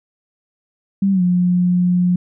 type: tone with pitch glide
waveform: sine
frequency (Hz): 196 to 178.7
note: G3 to F3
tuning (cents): 0 to +40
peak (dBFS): -12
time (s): 1.02-2.16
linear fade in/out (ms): 5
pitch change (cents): -160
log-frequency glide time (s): 1.12-1.22
effects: none